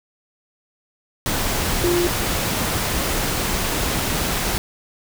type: tone in noise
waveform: sine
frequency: 349.2 Hz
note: F4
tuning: in tune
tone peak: -17 dBFS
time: 1.84-2.07 s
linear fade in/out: 0 ms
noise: pink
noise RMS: -22 dBFS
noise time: 1.26-4.58 s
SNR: +2 dB
effects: none